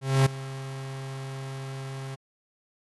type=tone with ADSR envelope; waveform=45% pulse; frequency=134.3 Hz; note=C3; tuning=46 cents sharp; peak=-16 dBFS; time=0.01-2.16 s; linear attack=250 ms; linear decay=8 ms; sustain=-18 dB; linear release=20 ms; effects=AAC 32 kbps